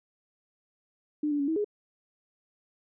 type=tone with pitch steps; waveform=sine; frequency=299.4 / 291 / 281.2 / 320.9 / 415.5 Hz; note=D4 / D4 / C#4 / E4 / G#4; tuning=+33 / -16 / +25 / -46 / +1 cents; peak=-25 dBFS; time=1.23-1.645 s; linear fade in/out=5 ms; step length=83 ms; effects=none